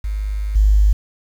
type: tone with level steps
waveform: sine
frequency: 51.3 Hz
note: G#1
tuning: 21 cents flat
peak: -19 / -9 dBFS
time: 0.04-0.93 s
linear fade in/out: 5 ms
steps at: 0.55 s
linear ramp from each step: 10 ms
effects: 7-bit